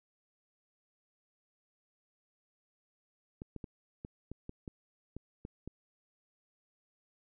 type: clicks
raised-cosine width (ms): 3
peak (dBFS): -29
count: 10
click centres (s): 3.419 / 3.563 / 3.642 / 4.049 / 4.316 / 4.494 / 4.678 / 5.166 / 5.451 / 5.676
effects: none